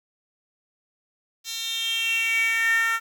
10% pulse tone with high-pass filter sweep, 454.9 Hz, A#4, 42 cents flat, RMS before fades -24 dBFS, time 1.44-3 s, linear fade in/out 50 ms, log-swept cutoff 4400 to 1500 Hz, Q 6.9, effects 9-bit

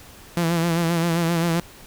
sawtooth tone with vibrato, 168.3 Hz, E3, 36 cents sharp, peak -15 dBFS, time 0.37-1.6 s, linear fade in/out 0 ms, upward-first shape sine, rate 7.6 Hz, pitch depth 52 cents each way, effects pink hiss -45 dBFS RMS until 1.86 s

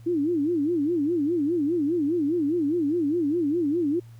sine tone with vibrato, 315.6 Hz, D#4, 25 cents sharp, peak -21 dBFS, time 0.06-4 s, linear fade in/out 10 ms, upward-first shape sine, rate 4.9 Hz, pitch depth 210 cents each way, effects added 115 Hz sine -43 dBFS peak until 4.19 s + pink hiss -61 dBFS RMS until 4.19 s

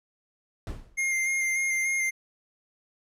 brown noise with exponential decay, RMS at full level -29 dBFS, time 0.67-1.02 s, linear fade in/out 1 ms, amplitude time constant 75 ms
square tone with vibrato, 2116 Hz, C7, 19 cents sharp, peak -25 dBFS, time 0.97-2.11 s, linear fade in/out 20 ms, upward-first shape square, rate 3.4 Hz, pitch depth 15 cents each way
effects low-pass 12000 Hz 12 dB/octave

